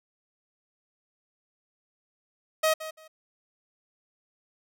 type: tone with echo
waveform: sawtooth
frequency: 631 Hz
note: D#5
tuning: 24 cents sharp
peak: -17 dBFS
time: 2.63-2.74 s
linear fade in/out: 10 ms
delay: 170 ms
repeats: 2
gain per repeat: -14 dB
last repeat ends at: 3.08 s
effects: none